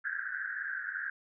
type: band-pass noise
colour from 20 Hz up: white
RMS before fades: -37 dBFS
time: 0.04-1.1 s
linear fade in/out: 5 ms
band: 1500 to 1700 Hz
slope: 96 dB/octave
effects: none